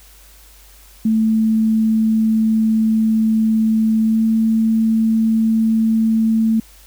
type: tone with pitch glide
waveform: sine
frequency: 220.6 to 222.8 Hz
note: A3 to A3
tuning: +5 to +22 cents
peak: -12 dBFS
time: 1.05-6.6 s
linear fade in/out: 5 ms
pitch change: +17 cents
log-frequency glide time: 4.05-4.21 s
effects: added 50 Hz sine -45 dBFS peak until 6.86 s + white hiss -47 dBFS RMS until 6.86 s